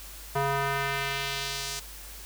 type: tone with band-pass filter sweep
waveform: square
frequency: 138.59 Hz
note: C#3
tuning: in tune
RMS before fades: -30 dBFS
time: 0.35-1.8 s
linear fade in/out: 10 ms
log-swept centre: 900 to 6600 Hz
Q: 1.1
effects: added 50 Hz sine -45 dBFS peak until 2.25 s + white hiss -45 dBFS RMS until 2.25 s